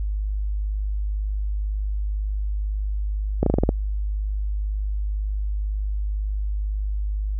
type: slowing click train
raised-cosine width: 2 ms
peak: -5 dBFS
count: 7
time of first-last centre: 3.43-3.691 s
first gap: 33 ms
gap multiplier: 1.11
effects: added 51 Hz sine -22 dBFS peak until 7.39 s